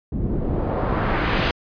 pink noise with low-pass filter sweep, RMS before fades -22 dBFS, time 0.12-1.51 s, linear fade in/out 2 ms, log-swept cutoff 220 to 3500 Hz, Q 1.1, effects resampled to 11025 Hz

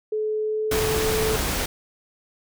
sine tone with pitch glide, 430 to 437.5 Hz, A4 to A4, -40 to -10 cents, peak -22 dBFS, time 0.12-1.36 s, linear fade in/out 5 ms, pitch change +30 cents, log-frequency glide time 0.43-1.06 s
pink noise, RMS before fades -25 dBFS, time 0.71-1.66 s, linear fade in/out 5 ms
effects none

